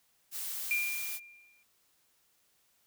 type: noise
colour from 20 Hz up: blue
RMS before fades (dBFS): -38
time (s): 0.31-1.2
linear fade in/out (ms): 50
type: tone with exponential decay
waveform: sine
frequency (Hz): 2392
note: D7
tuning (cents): +31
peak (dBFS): -26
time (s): 0.71-1.63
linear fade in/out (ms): 1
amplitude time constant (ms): 200
effects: white hiss -71 dBFS RMS until 2.86 s